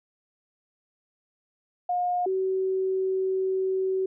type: tone pair in turn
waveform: sine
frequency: 715 / 378.8 Hz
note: F5 / F#4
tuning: +41 / +41 cents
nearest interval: major seventh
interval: 1100 cents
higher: first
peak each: -23 dBFS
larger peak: neither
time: 1.89-2.26 / 2.26-4.06 s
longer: second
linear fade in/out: 5 ms
effects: none